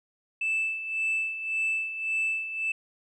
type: tone with tremolo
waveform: sine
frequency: 2637 Hz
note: E7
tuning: in tune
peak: -22 dBFS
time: 0.41-2.72 s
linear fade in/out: 5 ms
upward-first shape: sine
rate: 1.8 Hz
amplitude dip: 70%
effects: tanh soft clip ceiling -22 dBFS